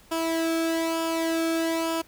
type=tone with flanger; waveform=sawtooth; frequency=327.8 Hz; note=E4; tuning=10 cents flat; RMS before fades=-26 dBFS; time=0.11-2.02 s; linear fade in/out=10 ms; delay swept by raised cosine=0.49 to 1.04 ms; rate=1.1 Hz; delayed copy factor=-0.6; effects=pink hiss -55 dBFS RMS until 2.07 s